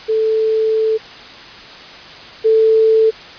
sine tone pair in turn, 440 / 442.4 Hz, A4 / A4, 0 / +9 cents, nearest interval unison, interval 9 cents, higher second, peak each -12 / -8 dBFS, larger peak second, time 0.08-0.98 / 2.44-3.11 s, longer first, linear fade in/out 20 ms, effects white hiss -35 dBFS RMS until 3.38 s + resampled to 11025 Hz

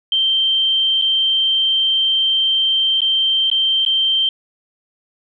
sine tone with dropouts, 3136 Hz, G7, in tune, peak -13 dBFS, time 0.12-4.29 s, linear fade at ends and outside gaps 2 ms, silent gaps 1.015-1.021 / 3.006-3.017 / 3.501-3.514 / 3.851-3.862 s, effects none

